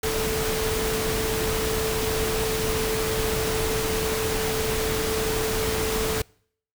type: tone in noise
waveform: sine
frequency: 440 Hz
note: A4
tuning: in tune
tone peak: -26 dBFS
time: 0.03-6.22 s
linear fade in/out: 5 ms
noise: pink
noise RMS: -27 dBFS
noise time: 0.03-6.22 s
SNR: -2 dB
effects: noise-tail reverb RT60 0.6 s tail -26 dB re dry